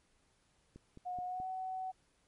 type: click train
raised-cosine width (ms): 3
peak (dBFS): -38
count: 4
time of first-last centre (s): 0.76-1.401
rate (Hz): 4.68
type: tone with pitch glide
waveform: sine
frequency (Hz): 724 to 750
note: F#5 to F#5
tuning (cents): -38 to +23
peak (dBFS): -37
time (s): 1.05-1.92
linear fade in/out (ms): 20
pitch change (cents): +61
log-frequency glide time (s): 1.25-1.46
effects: pink hiss -73 dBFS RMS until 2.27 s + MP3 48 kbps